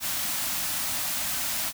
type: band-stop noise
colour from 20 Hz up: white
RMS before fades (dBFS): -29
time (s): 0-1.73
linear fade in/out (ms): 50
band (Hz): 330 to 560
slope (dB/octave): 96
effects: none